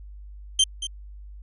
sawtooth tone with echo, 3136 Hz, G7, in tune, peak -12 dBFS, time 0.59-0.64 s, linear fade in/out 5 ms, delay 230 ms, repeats 1, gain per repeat -12 dB, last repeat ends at 0.87 s, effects added 50 Hz sine -39 dBFS peak until 1.42 s + resampled to 24000 Hz

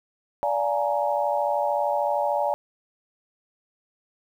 sine chord, Bb dominant seventh, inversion first, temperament just, 582.7 / 699.2 / 839.1 / 932.3 Hz, D5 / F5 / Ab5 / Bb5, -14 / +2 / +18 / 0 cents, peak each -25 / -29 / -26 / -29 dBFS, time 0.43-2.54 s, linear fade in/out 0 ms, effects 9-bit

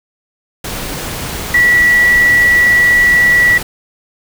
sine tone in noise, 1946 Hz, B6, 26 cents flat, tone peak -6 dBFS, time 1.54-3.58 s, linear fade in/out 5 ms, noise pink, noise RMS -22 dBFS, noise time 0.64-3.63 s, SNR +13 dB, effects none

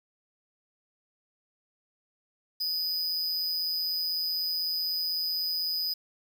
square tone with amplitude modulation, 4978 Hz, D#8, in tune, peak -26 dBFS, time 2.6-5.94 s, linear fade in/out 10 ms, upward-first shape sine, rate 170 Hz, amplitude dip 50%, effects 9-bit

